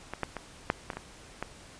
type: clicks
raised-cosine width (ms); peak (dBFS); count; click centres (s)
0.5; -19 / -14 / -20 / -9 / -18 / -28 / -21 / -17; 8; 0.136 / 0.233 / 0.367 / 0.701 / 0.902 / 0.933 / 0.97 / 1.426
effects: pink hiss -51 dBFS RMS until 1.79 s + resampled to 22050 Hz